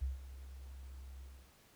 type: tone with ADSR envelope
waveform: sine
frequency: 66.1 Hz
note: C2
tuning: 18 cents sharp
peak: -32 dBFS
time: 0.01-1.52 s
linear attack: 16 ms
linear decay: 150 ms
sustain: -15 dB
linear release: 290 ms
effects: pink hiss -65 dBFS RMS until 1.75 s